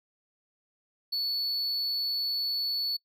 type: tone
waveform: triangle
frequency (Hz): 4435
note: C#8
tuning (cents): 0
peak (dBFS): -26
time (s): 1.12-2.97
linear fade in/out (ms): 10
effects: noise-tail reverb RT60 0.1 s tail -25 dB re dry